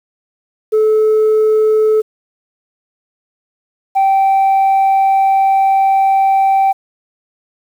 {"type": "tone pair in turn", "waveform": "sine", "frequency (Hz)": [433.3, 777.4], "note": ["A4", "G5"], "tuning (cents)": [-27, -15], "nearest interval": "minor seventh", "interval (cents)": 1012, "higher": "second", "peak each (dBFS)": -6, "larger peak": "neither", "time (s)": [[0.72, 2.02], [3.95, 6.73]], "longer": "second", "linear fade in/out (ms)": 20, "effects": ["tanh soft clip ceiling -7 dBFS", "7-bit"]}